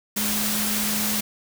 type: tone in noise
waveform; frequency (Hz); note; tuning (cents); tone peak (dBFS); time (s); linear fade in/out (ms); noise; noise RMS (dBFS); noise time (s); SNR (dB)
sine; 211; G#3; +28; -28; 0.16-1.21; 10; white; -25; 0.16-1.21; -6
effects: none